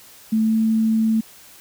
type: tone with pitch glide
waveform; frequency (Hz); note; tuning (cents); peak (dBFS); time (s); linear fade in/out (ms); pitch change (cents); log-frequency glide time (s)
sine; 220 to 221.8; A3 to A3; 0 to +14; -15; 0.32-1.21; 10; +14; 0.42-0.54
effects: white hiss -46 dBFS RMS until 1.6 s